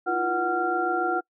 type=tone cluster; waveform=sine; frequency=321.5 / 348.6 / 483 / 741 / 1383 Hz; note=E4 / F4 / B4 / F#5 / F6; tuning=-43 / -3 / -39 / +2 / -17 cents; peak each=-35 / -28 / -35 / -26 / -27 dBFS; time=0.06-1.21 s; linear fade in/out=20 ms; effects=noise-tail reverb RT60 0.1 s tail -26 dB re dry